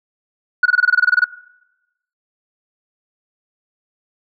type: tone bursts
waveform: sine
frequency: 1465 Hz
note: F#6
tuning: 18 cents flat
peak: -6 dBFS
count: 13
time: 0.63-1.244 s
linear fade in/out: 5 ms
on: 26 ms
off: 23 ms
effects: noise-tail reverb RT60 0.9 s tail -20 dB re dry + tanh soft clip ceiling -6 dBFS